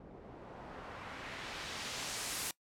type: noise with low-pass filter sweep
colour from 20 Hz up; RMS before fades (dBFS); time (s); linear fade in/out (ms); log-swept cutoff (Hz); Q
white; -44; 0-2.51; 2; 380 to 12000; 0.8
effects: noise-tail reverb RT60 0.1 s tail -21 dB re dry